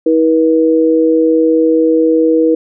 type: tone pair together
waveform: sine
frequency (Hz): 321.1 / 482.3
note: E4 / B4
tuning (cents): -45 / -41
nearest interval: perfect fifth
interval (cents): 704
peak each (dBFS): -10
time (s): 0.06-2.55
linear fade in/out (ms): 5
effects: none